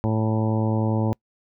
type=harmonic tone with a mistuned harmonic; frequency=110 Hz; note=A2; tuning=in tune; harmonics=1 / 2 / 3 / 4 / 5 / 6 / 7 / 8 / 9; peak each=-22 / -25 / -29 / -33 / -31 / -39 / -36 / -35 / -39 dBFS; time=0.04-1.13 s; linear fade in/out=0 ms; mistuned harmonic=9; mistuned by=-31 cents; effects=noise-tail reverb RT60 0.1 s tail -26 dB re dry